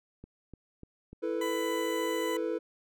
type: click train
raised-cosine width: 3 ms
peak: -33 dBFS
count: 4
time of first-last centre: 0.24-1.13 s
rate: 3.37 Hz
type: chord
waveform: triangle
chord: E suspended fourth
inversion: none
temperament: equal with one note detuned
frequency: 331.2 / 440 / 493.9 Hz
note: E4 / A4 / B4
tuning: +8 / 0 / 0 cents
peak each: -32 dBFS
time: 1.22-2.59 s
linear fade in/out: 20 ms
type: tone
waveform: 20% pulse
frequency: 997 Hz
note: B5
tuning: 16 cents sharp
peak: -30 dBFS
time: 1.41-2.37 s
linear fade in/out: 5 ms
effects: none